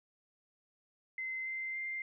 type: tone with pitch steps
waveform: sine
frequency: 2062 / 2079 / 2096 Hz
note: C7 / C7 / C7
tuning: -26 / -12 / +2 cents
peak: -36 dBFS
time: 1.18-2.02 s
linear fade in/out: 2 ms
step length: 280 ms
effects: none